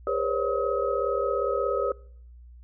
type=tone cluster; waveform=sine; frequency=406.2 / 481.9 / 527 / 564 / 1273 Hz; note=G#4 / B4 / C5 / C#5 / D#6; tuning=-38 / -43 / +12 / +30 / +39 cents; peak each=-30 dBFS; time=0.07-1.92 s; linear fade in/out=2 ms; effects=noise-tail reverb RT60 0.7 s tail -26 dB re dry + added 60 Hz sine -45 dBFS peak until 2.63 s